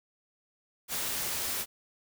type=noise; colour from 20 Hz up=white; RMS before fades=-33 dBFS; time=0.88-1.66 s; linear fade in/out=50 ms; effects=none